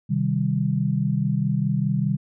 sine chord, C minor, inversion none, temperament equal, 130.81 / 155.56 / 196 Hz, C3 / Eb3 / G3, 0 / 0 / 0 cents, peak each -24 dBFS, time 0.09-2.17 s, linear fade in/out 20 ms, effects none

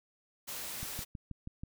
white noise, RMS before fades -41 dBFS, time 0.47-1.05 s, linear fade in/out 20 ms
click train, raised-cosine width 5 ms, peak -29 dBFS, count 6, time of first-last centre 0.83-1.635 s, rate 6.21 Hz
effects none

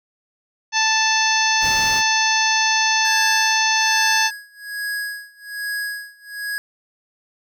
harmonic tone, 880 Hz, A5, in tune, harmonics 1 / 2 / 3 / 4 / 5 / 6 / 7, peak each -21 / -21 / -23 / -27 / -25 / -25 / -23 dBFS, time 0.72-4.31 s, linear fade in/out 50 ms
pink noise, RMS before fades -31 dBFS, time 1.6-2.03 s, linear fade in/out 50 ms
square tone with tremolo, 1661.2 Hz, G#6, in tune, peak -23 dBFS, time 3.05-6.58 s, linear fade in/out 0 ms, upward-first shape sine, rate 1.2 Hz, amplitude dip 95%
effects none

